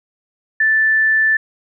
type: tone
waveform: sine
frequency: 1760 Hz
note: A6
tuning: in tune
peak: -11 dBFS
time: 0.6-1.37 s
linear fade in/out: 5 ms
effects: none